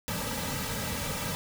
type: noise with comb filter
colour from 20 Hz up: pink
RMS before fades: -33 dBFS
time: 0.08-1.35 s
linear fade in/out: 0 ms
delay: 2.8 ms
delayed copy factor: -0.85
effects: none